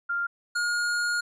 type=tone pair in turn; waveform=sine / square; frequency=1396.9 / 1428.7 Hz; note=F6 / F6; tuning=0 / +39 cents; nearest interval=unison; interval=39 cents; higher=second; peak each=-25 dBFS; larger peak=neither; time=0.09-0.27 / 0.55-1.21 s; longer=second; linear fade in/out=10 ms; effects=resampled to 22050 Hz